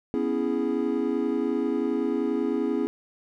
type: chord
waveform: triangle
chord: C# minor seventh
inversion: third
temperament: equal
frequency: 246.9 / 277.2 / 329.6 / 415.3 Hz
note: B3 / C#4 / E4 / G#4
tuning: 0 / 0 / 0 / 0 cents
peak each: -27 dBFS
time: 0.14-2.87 s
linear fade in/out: 0 ms
effects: none